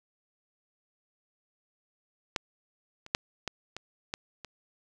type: clicks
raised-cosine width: 0.2 ms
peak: -11 / -28 / -7 / -15 / -21 / -15 / -24 dBFS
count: 7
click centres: 2.362 / 3.064 / 3.149 / 3.477 / 3.766 / 4.139 / 4.447 s
effects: none